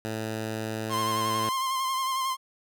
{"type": "tone", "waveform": "10% pulse", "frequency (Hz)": 110, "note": "A2", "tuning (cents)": 0, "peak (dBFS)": -22, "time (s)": [0.05, 1.49], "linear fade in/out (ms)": 0}
{"type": "tone with vibrato", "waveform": "45% pulse", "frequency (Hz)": 1053, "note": "C6", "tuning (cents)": 11, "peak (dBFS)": -26, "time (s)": [0.89, 2.37], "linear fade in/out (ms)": 50, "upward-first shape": "sine", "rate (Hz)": 11, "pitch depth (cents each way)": 34}
{"effects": []}